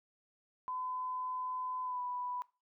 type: tone with pitch glide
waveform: sine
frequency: 1013 to 989.3 Hz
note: B5 to B5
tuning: +44 to +3 cents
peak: -36 dBFS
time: 0.68-2.42 s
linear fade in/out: 0 ms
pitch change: -41 cents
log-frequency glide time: 1.83-2.01 s
effects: noise-tail reverb RT60 0.3 s tail -20 dB re dry